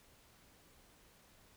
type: silence
effects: pink hiss -65 dBFS RMS until 1.56 s